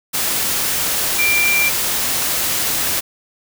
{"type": "tone in noise", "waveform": "sine", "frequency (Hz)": 2366, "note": "D7", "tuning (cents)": 12, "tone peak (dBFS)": -14, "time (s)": [1.18, 1.7], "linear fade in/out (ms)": 20, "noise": "white", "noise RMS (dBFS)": -19, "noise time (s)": [0.13, 3.01], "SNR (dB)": 2, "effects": []}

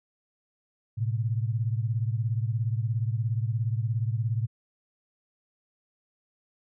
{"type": "beating tone pair", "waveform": "sine", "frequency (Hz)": [110, 127], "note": ["A2", "B2"], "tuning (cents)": [0, 49], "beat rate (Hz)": 17, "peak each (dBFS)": [-26, -30], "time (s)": [0.97, 4.47], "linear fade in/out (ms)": 20, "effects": []}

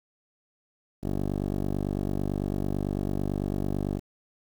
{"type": "tone with low-pass filter", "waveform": "10% pulse", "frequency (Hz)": 49, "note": "G1", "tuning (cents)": 0, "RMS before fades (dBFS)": -29, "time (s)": [1.01, 4.01], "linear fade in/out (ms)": 50, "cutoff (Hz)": 480, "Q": 1.9, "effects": ["8-bit"]}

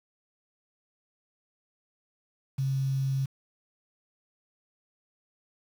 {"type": "tone with quantisation", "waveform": "sine", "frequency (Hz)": 134.7, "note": "C#3", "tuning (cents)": -49, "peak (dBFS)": -25, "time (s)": [2.58, 3.26], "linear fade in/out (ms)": 10, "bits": 8, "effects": []}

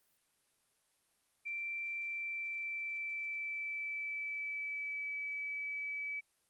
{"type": "tone with pitch glide", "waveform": "sine", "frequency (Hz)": [2349, 2294], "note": ["D7", "D7"], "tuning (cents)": [0, -41], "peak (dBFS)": -37, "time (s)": [1.45, 6.21], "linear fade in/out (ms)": 20, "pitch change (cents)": -41, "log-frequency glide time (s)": [1.96, 5.14], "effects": ["white hiss -75 dBFS RMS until 6.49 s", "Opus 32 kbps"]}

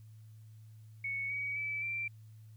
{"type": "tone with pitch steps", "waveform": "sine", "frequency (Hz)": [2217, 2261, 2306, 2352], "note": ["C#7", "C#7", "D7", "D7"], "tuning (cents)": [0, 34, -32, 2], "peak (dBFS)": -34, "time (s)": [1.04, 2.08], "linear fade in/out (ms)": 5, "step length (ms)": 260, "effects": ["added 109 Hz sine -51 dBFS peak until 2.56 s", "white hiss -73 dBFS RMS until 2.56 s"]}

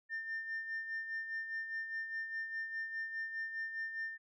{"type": "tone with tremolo", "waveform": "sine", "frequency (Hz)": 1800, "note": "A6", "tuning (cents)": 39, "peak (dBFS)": -34, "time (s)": [0.09, 4.18], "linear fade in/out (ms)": 50, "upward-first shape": "sine", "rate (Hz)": 4.9, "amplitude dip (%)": 60, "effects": ["tanh soft clip ceiling -34 dBFS"]}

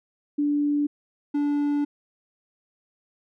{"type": "tone pair in turn", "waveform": ["sine", "triangle"], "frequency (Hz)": [291.5, 290.1], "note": ["D4", "D4"], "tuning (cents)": [-13, -21], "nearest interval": "unison", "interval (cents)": 8, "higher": "first", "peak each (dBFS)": [-20, -19], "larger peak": "second", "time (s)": [[0.38, 0.87], [1.34, 1.85]], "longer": "second", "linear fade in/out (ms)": 10, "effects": []}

